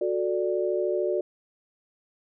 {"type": "chord", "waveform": "sine", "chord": "D major", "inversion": "first", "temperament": "just", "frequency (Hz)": [367.1, 440.5, 587.3], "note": ["F#4", "A4", "D5"], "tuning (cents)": [-14, 2, 0], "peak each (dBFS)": [-26, -30, -28], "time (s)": [0.01, 1.21], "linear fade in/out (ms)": 5, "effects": []}